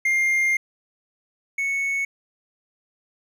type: tone pair in turn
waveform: triangle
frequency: 2113 / 2211 Hz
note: C7 / C#7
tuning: +16 / -5 cents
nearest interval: minor second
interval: 79 cents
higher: second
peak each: -16 / -20 dBFS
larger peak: first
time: 0.05-0.57 / 1.58-2.05 s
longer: first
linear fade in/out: 5 ms
effects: none